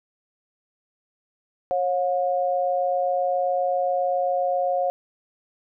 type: tone pair together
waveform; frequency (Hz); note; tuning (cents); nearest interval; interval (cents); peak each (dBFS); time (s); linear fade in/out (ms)
sine; 545.5 / 718; C#5 / F5; -28 / +48; perfect fourth; 476; -23 / -23; 1.71-4.9; 0
effects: none